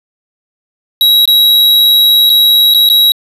square tone with dropouts, 3861 Hz, B7, 40 cents flat, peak -5 dBFS, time 1.01-3.12 s, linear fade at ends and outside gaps 1 ms, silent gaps 1.255-1.276 / 2.295-2.3 / 2.739-2.746 / 2.89-2.899 s, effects resampled to 32000 Hz + 7-bit

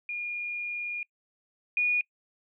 sine tone pair in turn, 2426 / 2451 Hz, D#7 / D#7, -44 / -27 cents, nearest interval unison, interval 17 cents, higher second, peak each -31 / -22 dBFS, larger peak second, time 0.09-1.03 / 1.77-2.01 s, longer first, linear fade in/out 2 ms, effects noise-tail reverb RT60 0.1 s tail -25 dB re dry

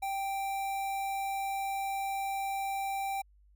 square tone with notch filter, 784 Hz, G5, in tune, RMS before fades -34 dBFS, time 0.02-3.22 s, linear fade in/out 10 ms, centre 4900 Hz, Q 1.3, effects added 50 Hz sine -59 dBFS peak until 3.55 s

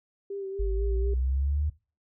sine tone with vibrato, 392 Hz, G4, in tune, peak -32 dBFS, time 0.3-1.14 s, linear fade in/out 5 ms, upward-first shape sine, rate 4.1 Hz, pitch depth 33 cents each way
sine linear sweep, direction up, 47.99 to 76 Hz, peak -24 dBFS, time 0.59-1.7 s, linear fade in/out 10 ms
effects noise-tail reverb RT60 0.3 s tail -19 dB re dry

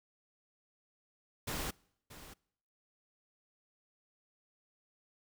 pink noise with echo, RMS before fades -38 dBFS, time 1.47-1.71 s, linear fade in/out 10 ms, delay 630 ms, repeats 1, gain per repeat -14 dB, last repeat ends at 2.34 s, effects noise-tail reverb RT60 0.7 s tail -25 dB re dry

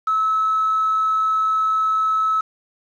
sine tone with quantisation, 1298 Hz, E6, 27 cents flat, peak -16 dBFS, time 0.07-2.41 s, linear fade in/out 5 ms, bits 6, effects low-pass 5000 Hz 12 dB/octave

